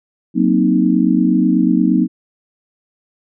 sine chord, C half-diminished seventh, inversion second, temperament equal, 185 / 233.1 / 261.6 / 311.1 Hz, Gb3 / Bb3 / C4 / Eb4, 0 / 0 / 0 / 0 cents, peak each -16 dBFS, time 0.34-2.08 s, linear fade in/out 50 ms, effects none

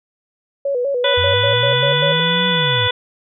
sine tone with vibrato, 523.3 Hz, C5, in tune, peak -16 dBFS, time 0.65-2.2 s, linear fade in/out 5 ms, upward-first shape square, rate 5.1 Hz, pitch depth 110 cents each way
harmonic tone, 493.9 Hz, B4, in tune, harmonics 1 / 2 / 3 / 4 / 5 / 6 / 7, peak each -22 / -23 / -23 / -25 / -28 / -27 / -18 dBFS, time 1.04-2.91 s, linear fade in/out 5 ms
sine linear two-way sweep, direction up then down, 86.7 to 183.8 to 100 Hz, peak -20 dBFS, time 1.17-2.88 s, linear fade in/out 10 ms, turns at 2.48 s
effects none

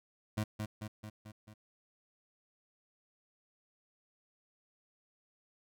25% pulse tone with echo, 106.6 Hz, G#2, 46 cents sharp, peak -28 dBFS, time 0.37-0.44 s, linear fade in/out 10 ms, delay 220 ms, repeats 5, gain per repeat -4 dB, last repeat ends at 1.54 s, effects none

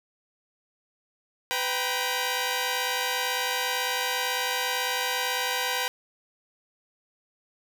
10% pulse tone cluster, 502 / 782 / 954 Hz, B4 / G5 / A#5, +28 / -4 / +40 cents, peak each -22 dBFS, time 1.51-5.88 s, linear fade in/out 0 ms, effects none

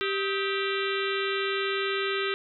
harmonic tone with a mistuned harmonic, 392 Hz, G4, in tune, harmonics 1 / 3 / 4 / 5 / 6 / 7 / 8 / 9 / 10, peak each -29 / -34 / -35 / -36 / -37 / -37 / -38 / -39 / -39 dBFS, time 0.01-2.34 s, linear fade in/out 0 ms, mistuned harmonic 3, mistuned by +130 cents, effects none

